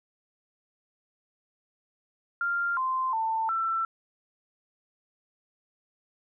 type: tone with pitch steps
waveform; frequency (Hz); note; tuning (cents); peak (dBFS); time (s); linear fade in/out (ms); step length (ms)
sine; 1394 / 1040 / 892 / 1338; F6 / C6 / A5 / E6; -4 / -11 / +23 / +25; -25; 2.41-3.85; 2; 360
effects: none